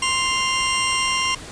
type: tone pair together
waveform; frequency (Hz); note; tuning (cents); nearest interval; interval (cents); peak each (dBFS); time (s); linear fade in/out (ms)
20% pulse; 1047.6 / 2794; C6 / F7; +2 / 0; octave + perfect fourth; 1698; -16 / -18; 0.02-1.35; 5
effects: pink hiss -37 dBFS RMS until 1.51 s + resampled to 22050 Hz